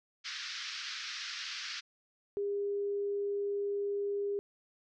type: band-pass noise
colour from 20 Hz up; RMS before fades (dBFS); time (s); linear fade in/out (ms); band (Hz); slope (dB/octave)
white; -41; 0.24-1.81; 20; 1300 to 5600; 48
type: tone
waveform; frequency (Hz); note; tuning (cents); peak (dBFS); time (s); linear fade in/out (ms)
sine; 404.2; G#4; -47; -31; 2.37-4.39; 0
effects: none